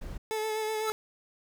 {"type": "noise", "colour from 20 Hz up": "brown", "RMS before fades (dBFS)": -38, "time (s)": [0.01, 0.18], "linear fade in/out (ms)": 10}
{"type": "tone with vibrato", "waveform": "30% pulse", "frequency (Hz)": 434.4, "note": "A4", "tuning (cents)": -22, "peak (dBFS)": -27, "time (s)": [0.31, 0.92], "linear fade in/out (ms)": 0, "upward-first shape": "sine", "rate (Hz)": 8, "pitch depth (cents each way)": 22}
{"type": "tone with exponential growth", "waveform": "square", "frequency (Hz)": 1318, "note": "E6", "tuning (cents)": -1, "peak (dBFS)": -28, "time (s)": [0.76, 0.9], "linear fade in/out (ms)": 0, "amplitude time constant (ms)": 30}
{"effects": []}